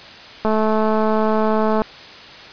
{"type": "click train", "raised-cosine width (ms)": 1, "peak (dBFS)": -6, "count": 298, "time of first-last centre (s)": [0.45, 1.819], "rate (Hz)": 217, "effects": ["white hiss -38 dBFS RMS until 2.52 s", "resampled to 11025 Hz"]}